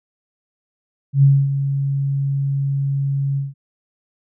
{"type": "tone with ADSR envelope", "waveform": "sine", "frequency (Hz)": 138.59, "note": "C#3", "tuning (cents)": 0, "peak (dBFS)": -7, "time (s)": [1.13, 3.54], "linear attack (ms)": 99, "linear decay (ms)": 250, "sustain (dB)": -10, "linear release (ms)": 170, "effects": []}